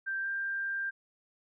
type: tone with pitch glide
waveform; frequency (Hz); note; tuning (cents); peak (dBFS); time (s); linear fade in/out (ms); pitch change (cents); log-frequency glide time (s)
sine; 1574 to 1587.7; G6 to G6; +7 to +22; -31; 0.06-0.91; 20; +15; 0.21-0.28
effects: none